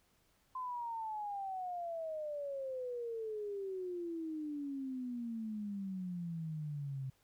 sine exponential sweep, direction down, 1034 to 130.81 Hz, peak -38 dBFS, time 0.55-7.1 s, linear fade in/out 5 ms, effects pink hiss -73 dBFS RMS until 7.23 s

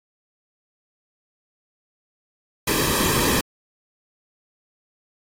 pink noise with comb filter, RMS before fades -21 dBFS, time 2.67-3.41 s, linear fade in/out 5 ms, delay 1.4 ms, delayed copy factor -0.7, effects AAC 48 kbps

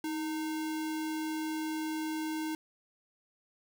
sine tone with sample-and-hold, 314.8 Hz, D#4, 20 cents sharp, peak -32 dBFS, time 0.04-2.55 s, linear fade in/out 2 ms, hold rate 1225 Hz, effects none

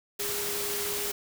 sine tone in noise, 410 Hz, G#4, 22 cents flat, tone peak -36 dBFS, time 0.19-1.12 s, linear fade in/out 10 ms, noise white, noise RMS -32 dBFS, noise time 0.19-1.12 s, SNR -7 dB, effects none

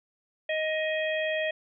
harmonic tone with a mistuned harmonic, 626 Hz, D#5, 10 cents sharp, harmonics 1 / 3 / 4 / 5, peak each -28 / -32 / -35 / -38 dBFS, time 0.49-1.51 s, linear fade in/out 5 ms, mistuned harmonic 5, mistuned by +63 cents, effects none

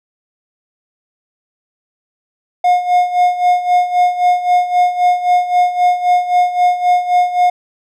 triangle tone with tremolo, 717 Hz, F5, 45 cents sharp, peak -5 dBFS, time 2.64-7.5 s, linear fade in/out 5 ms, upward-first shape sine, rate 3.8 Hz, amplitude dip 75%, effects none

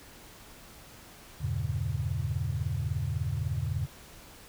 sine chord, E diminished seventh, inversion none, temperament just, 82.41 / 98.89 / 118.67 / 142.4 Hz, E2 / G2 / Bb2 / Db3, 0 / +16 / +31 / +47 cents, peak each -34 dBFS, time 1.4-3.87 s, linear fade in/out 20 ms, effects pink hiss -51 dBFS RMS until 4.48 s

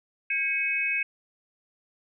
sine tone cluster, 1620 / 2207 / 2539 Hz, G#6 / C#7 / D#7, -43 / -8 / +34 cents, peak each -34 / -29 / -26 dBFS, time 0.3-1.03 s, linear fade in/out 5 ms, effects none

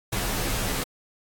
pink noise with comb filter, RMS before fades -27 dBFS, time 0.12-0.84 s, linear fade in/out 10 ms, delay 13 ms, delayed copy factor -0.9, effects AAC 64 kbps

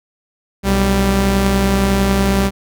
sawtooth tone pair together, 61.74 / 196.01 Hz, B1 / G3, 0 / 0 cents, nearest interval octave + minor sixth, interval 2000 cents, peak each -13 / -10 dBFS, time 0.63-2.51 s, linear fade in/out 50 ms, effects none

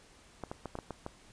clicks, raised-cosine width 1 ms, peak -24 dBFS, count 7, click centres 0.437 / 0.515 / 0.657 / 0.754 / 0.788 / 0.907 / 1.064 s, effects pink hiss -59 dBFS RMS until 1.32 s + resampled to 22050 Hz

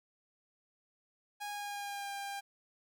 sawtooth tone with pitch glide, 823 to 799.1 Hz, G#5 to G5, -16 to +33 cents, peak -35 dBFS, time 1.4-2.41 s, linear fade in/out 20 ms, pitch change -51 cents, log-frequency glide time 1.51-2.12 s, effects none

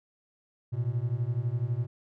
triangle beating tone pair, 113.9 / 125.9 Hz, A#2 / B2, -40 / +34 cents, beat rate 12 Hz, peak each -28 dBFS, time 0.72-1.87 s, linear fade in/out 20 ms, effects none

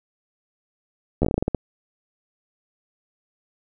slowing click train, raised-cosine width 2 ms, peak -7 dBFS, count 11, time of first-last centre 1.22-1.547 s, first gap 12 ms, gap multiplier 1.21, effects none

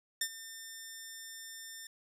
10% pulse tone with ADSR envelope, 1800 Hz, A6, 39 cents sharp, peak -20 dBFS, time 0.21-1.87 s, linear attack 4 ms, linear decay 66 ms, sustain -16 dB, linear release 3 ms, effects none

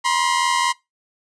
sawtooth tone pair together, 962.1 / 1046.5 Hz, B5 / C6, -46 / 0 cents, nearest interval minor second, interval 146 cents, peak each -16 dBFS, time 0.04-0.73 s, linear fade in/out 20 ms, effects noise-tail reverb RT60 0.2 s tail -22 dB re dry + resampled to 22050 Hz

